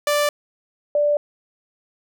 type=tone pair in turn; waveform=sawtooth / sine; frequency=587.3 / 587.3 Hz; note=D5 / D5; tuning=0 / 0 cents; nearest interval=unison; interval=0 cents; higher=neither; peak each=-13 / -15 dBFS; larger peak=first; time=0.07-0.29 / 0.95-1.17 s; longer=neither; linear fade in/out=2 ms; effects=none